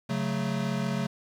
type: chord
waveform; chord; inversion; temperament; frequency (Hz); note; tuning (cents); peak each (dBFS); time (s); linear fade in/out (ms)
square; F# minor; second; equal; 138.59 / 185 / 220; C#3 / F#3 / A3; 0 / 0 / 0; -32; 0.09-1.07; 10
effects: low-pass 7000 Hz 12 dB/octave + 9-bit